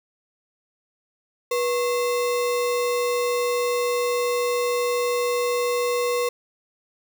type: tone with sample-and-hold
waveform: sine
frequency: 486.4 Hz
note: B4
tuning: 26 cents flat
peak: -20 dBFS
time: 1.51-6.29 s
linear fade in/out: 5 ms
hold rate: 1575 Hz
effects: none